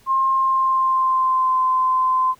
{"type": "tone with pitch glide", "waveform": "sine", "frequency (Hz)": [1064, 1032.5], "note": ["C6", "C6"], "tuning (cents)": [29, -23], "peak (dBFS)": -15, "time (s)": [0.06, 2.35], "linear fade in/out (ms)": 50, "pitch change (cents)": -52, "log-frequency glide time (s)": [0.31, 1.6], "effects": ["pink hiss -54 dBFS RMS until 2.39 s"]}